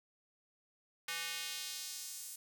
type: tone with high-pass filter sweep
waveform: square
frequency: 166.9 Hz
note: E3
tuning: 22 cents sharp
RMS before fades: -43 dBFS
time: 1.08-2.36 s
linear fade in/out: 5 ms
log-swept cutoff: 1900 to 8700 Hz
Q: 1.1
effects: none